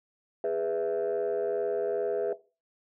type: chord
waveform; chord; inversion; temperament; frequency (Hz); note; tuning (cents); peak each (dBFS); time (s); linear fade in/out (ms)
sine; E major; first; just; 412 / 494.4 / 659.3; G#4 / B4 / E5; -14 / +2 / 0; -29; 0.44-2.33; 2
effects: noise-tail reverb RT60 0.3 s tail -17 dB re dry + tanh soft clip ceiling -22 dBFS

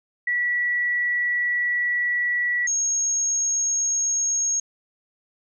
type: tone pair in turn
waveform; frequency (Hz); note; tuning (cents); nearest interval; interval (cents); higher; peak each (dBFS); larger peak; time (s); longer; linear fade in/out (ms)
sine; 1945 / 6542; B6 / G#8; -27 / -27; octave + major sixth; 2100; second; -20; neither; 0.27-2.67 / 2.67-4.6; first; 5
effects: none

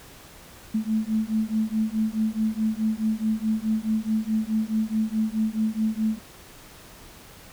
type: beating tone pair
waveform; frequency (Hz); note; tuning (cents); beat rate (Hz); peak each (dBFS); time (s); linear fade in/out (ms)
sine; 216.4 / 221.1; A3 / A3; -29 / +9; 4.7; -25; 0.74-6.19; 10
effects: pink hiss -47 dBFS RMS until 7.52 s

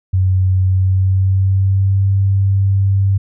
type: tone with pitch glide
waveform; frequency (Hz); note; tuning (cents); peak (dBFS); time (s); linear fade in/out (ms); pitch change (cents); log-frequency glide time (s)
sine; 93.5 to 97.75; F#2 to G2; +19 to -4; -10; 0.13-3.18; 10; +77; 0.63-2.07
effects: none

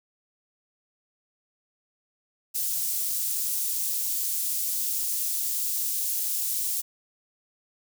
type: high-pass noise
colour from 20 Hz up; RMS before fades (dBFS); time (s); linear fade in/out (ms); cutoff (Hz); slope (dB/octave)
white; -28; 2.54-6.82; 20; 6800; 12
effects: none

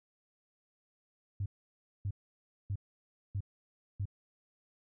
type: tone bursts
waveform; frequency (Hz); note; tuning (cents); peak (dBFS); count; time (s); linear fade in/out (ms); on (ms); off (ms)
sine; 99; G2; +18; -31; 5; 1.4-4.055; 5; 59; 590
effects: tanh soft clip ceiling -27 dBFS

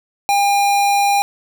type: tone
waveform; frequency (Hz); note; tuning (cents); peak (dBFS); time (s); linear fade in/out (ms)
square; 805; G5; +46; -13; 0.29-1.22; 0
effects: none

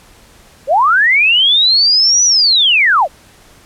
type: linear two-way sweep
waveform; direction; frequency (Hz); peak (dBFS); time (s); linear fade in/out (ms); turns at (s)
sine; up then down; 493.9 to 5990 to 493.9; -7; 0.67-3.08; 50; 2.24
effects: pink hiss -44 dBFS RMS until 3.65 s + low-pass 12000 Hz 12 dB/octave

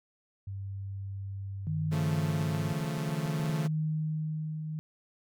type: tone with pitch glide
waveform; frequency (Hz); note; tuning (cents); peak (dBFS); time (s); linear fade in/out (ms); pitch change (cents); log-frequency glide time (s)
sine; 98 to 100.99; G2 to G#2; 0 to -48; -35; 0.47-2.73; 5; +52; 2.13-2.43
type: tone with tremolo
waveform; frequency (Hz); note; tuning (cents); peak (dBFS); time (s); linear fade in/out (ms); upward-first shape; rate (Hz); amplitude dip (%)
sine; 155.56; D#3; 0; -27; 1.67-4.79; 0; triangle; 0.59; 55
type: chord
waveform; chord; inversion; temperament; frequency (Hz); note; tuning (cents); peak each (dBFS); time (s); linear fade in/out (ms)
sawtooth; Db augmented; none; equal; 138.59 / 174.61 / 220; Db3 / F3 / A3; 0 / 0 / 0; -34; 1.91-3.68; 20
type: clicks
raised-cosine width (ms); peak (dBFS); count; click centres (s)
3; -35; 10; 2.411 / 2.627 / 2.804 / 2.85 / 2.979 / 3.092 / 3.259 / 3.398 / 3.443 / 3.497
effects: none

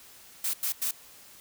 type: noise bursts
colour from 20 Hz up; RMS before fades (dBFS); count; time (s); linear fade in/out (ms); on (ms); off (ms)
blue; -29; 3; 0.44-0.911; 5; 95; 93
effects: white hiss -52 dBFS RMS until 1.4 s

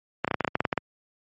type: clicks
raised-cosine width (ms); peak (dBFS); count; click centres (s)
0.5; -8; 12; 0.246 / 0.278 / 0.312 / 0.343 / 0.407 / 0.447 / 0.478 / 0.554 / 0.605 / 0.652 / 0.728 / 0.777
effects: high-pass 100 Hz 12 dB/octave + MP3 32 kbps

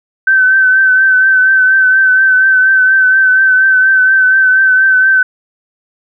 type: tone with vibrato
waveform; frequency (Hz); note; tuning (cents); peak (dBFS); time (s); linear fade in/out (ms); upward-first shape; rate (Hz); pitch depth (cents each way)
sine; 1534; G6; -38; -5; 0.27-5.23; 5; triangle; 4.2; 36
effects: none

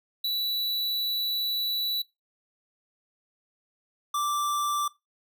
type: tone pair in turn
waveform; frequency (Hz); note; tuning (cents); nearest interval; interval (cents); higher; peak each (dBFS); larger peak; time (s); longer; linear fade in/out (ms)
square; 3946 / 1173.2; B7 / D6; -2 / -2; octave + major sixth; 2100; first; -26; neither; 0.24-2.02 / 4.14-4.88; first; 5
effects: noise-tail reverb RT60 0.2 s tail -19 dB re dry

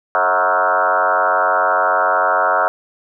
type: tone with frequency modulation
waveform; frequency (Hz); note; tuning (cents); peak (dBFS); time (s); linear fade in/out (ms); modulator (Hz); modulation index
sine; 1015; B5; +47; -12; 0.15-2.68; 0; 93.2; 4.9
effects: none

